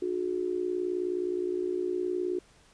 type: tone with amplitude modulation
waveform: sine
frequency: 362.2 Hz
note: F#4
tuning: 37 cents flat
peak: -24 dBFS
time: 0.02-2.39 s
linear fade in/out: 5 ms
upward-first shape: sine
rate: 59.3 Hz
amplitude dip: 80%
effects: pink hiss -60 dBFS RMS until 2.73 s + resampled to 22050 Hz